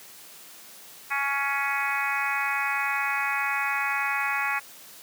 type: harmonic tone with a mistuned harmonic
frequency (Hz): 279.2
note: C#4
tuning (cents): +13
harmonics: 3 / 4 / 5 / 6 / 7 / 8 / 9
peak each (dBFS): -32 / -32 / -32 / -32 / -32 / -32 / -32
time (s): 1.1-4.6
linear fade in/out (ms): 20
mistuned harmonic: 8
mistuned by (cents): -15
effects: white hiss -47 dBFS RMS until 5.02 s + high-pass 150 Hz 12 dB/octave